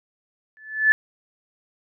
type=tone with exponential growth; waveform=sine; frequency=1739 Hz; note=A6; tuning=21 cents flat; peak=-9 dBFS; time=0.57-0.92 s; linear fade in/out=0 ms; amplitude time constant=76 ms; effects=none